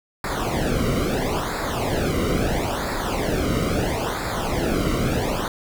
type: noise with flanger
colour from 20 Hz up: brown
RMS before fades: -23 dBFS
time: 0.24-5.48 s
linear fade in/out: 2 ms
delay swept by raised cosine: 0.33 to 1.19 ms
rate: 0.75 Hz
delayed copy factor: -0.85
effects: none